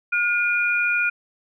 sine tone pair together, 1432.7 / 2427 Hz, F6 / D#7, +44 / -44 cents, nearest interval major sixth, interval 912 cents, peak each -21 dBFS, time 0.12-1.1 s, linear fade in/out 10 ms, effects none

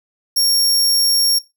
25% pulse tone, 5540 Hz, F8, 15 cents flat, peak -8 dBFS, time 0.36-1.39 s, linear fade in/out 10 ms, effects noise-tail reverb RT60 0.2 s tail -17 dB re dry

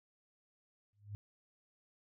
sine tone with exponential growth, 102.8 Hz, G#2, 17 cents flat, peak -38 dBFS, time 0.93-1.15 s, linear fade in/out 0 ms, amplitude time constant 46 ms, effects none

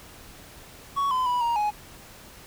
triangle tone with pitch steps, 1117 / 1019 / 982 / 939 / 837 Hz, C#6 / C6 / B5 / A#5 / G#5, +13 / -46 / -10 / +12 / +13 cents, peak -20 dBFS, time 0.96-1.71 s, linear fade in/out 20 ms, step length 150 ms, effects pink hiss -47 dBFS RMS until 2.46 s

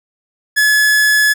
45% pulse tone, 1706 Hz, G#6, 46 cents sharp, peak -9 dBFS, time 0.56-1.34 s, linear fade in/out 20 ms, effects none

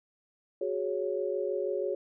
sine chord, F# suspended second, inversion none, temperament just, 370 / 416.2 / 555 Hz, F#4 / G#4 / C#5, 0 / +4 / +2 cents, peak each -33 dBFS, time 0.61-1.95 s, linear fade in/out 5 ms, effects none

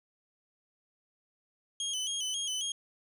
25% pulse tone with vibrato, 3136 Hz, G7, in tune, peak -28 dBFS, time 1.8-2.72 s, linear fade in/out 2 ms, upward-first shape square, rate 3.7 Hz, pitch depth 66 cents each way, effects resampled to 32000 Hz

